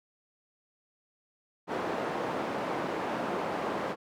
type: band-pass noise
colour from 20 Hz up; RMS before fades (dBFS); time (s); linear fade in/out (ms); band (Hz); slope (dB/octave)
white; -33; 1.67-3.96; 50; 200 to 860; 12
effects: none